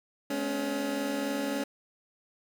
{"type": "tone cluster", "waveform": "25% pulse", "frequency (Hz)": [213, 256.9, 280.6], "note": ["G#3", "C4", "C#4"], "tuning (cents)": [44, -32, 21], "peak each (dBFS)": [-33, -35, -27], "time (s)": [0.3, 1.64], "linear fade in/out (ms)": 5, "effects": []}